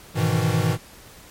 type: chord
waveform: square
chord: E major seventh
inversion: first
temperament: equal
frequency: 103.83 / 123.47 / 155.56 / 164.81 Hz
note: G#2 / B2 / D#3 / E3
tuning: 0 / 0 / 0 / 0 cents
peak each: -25 dBFS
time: 0.14-0.78 s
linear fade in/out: 50 ms
effects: pink hiss -46 dBFS RMS until 1.3 s + MP3 64 kbps